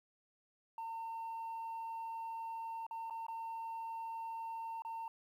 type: tone with dropouts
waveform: sine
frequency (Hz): 908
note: A#5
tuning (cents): -46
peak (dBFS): -38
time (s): 0.78-5.08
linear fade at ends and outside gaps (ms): 2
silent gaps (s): 2.866-2.91 / 3.099-3.107 / 3.266-3.283 / 4.821-4.849
effects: tanh soft clip ceiling -39 dBFS + 12-bit